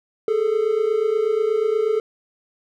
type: tone pair together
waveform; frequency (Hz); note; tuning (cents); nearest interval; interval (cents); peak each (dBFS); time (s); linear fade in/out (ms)
triangle; 415.3 / 443.6; G#4 / A4; 0 / +14; minor second; 114; -20 / -17; 0.28-2; 2
effects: none